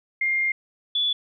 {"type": "tone pair in turn", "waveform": "sine", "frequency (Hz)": [2116, 3442], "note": ["C7", "A7"], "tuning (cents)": [19, -39], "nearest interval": "minor sixth", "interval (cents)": 842, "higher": "second", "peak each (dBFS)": -20, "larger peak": "neither", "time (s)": [[0.21, 0.52], [0.95, 1.13]], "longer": "first", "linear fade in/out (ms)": 5, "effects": []}